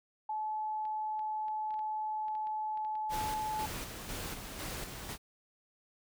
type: tone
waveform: sine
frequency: 861 Hz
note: A5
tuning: 38 cents flat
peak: -33 dBFS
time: 0.29-3.66 s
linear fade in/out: 5 ms
type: clicks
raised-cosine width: 0.3 ms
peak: -40 dBFS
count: 12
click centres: 0.853 / 1.193 / 1.483 / 1.707 / 1.741 / 1.792 / 2.283 / 2.352 / 2.471 / 2.774 / 2.849 / 2.954 s
type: noise with tremolo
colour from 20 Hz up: pink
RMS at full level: -40 dBFS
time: 3.09-5.18 s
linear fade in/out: 50 ms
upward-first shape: square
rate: 2 Hz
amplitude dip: 40%
effects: none